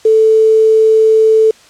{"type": "tone with quantisation", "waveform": "sine", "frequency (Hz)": 440, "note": "A4", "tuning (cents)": 0, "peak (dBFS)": -5, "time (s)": [0.05, 1.51], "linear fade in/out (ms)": 5, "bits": 5, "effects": ["white hiss -43 dBFS RMS until 1.69 s", "low-pass 7000 Hz 12 dB/octave"]}